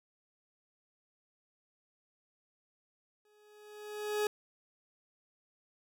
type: tone with exponential growth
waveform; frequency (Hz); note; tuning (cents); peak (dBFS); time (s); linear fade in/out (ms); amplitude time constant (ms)
40% pulse; 420.2; G#4; +20; -27; 3.25-4.27; 2; 220
effects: none